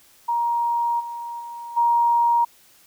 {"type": "tone with level steps", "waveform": "sine", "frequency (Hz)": 942, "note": "A#5", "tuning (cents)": 18, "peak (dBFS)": [-19, -29, -32, -15], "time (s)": [0.28, 2.45], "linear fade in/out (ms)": 10, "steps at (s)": [0.99, 1.39, 1.76], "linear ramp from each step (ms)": 20, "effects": ["white hiss -54 dBFS RMS until 2.86 s"]}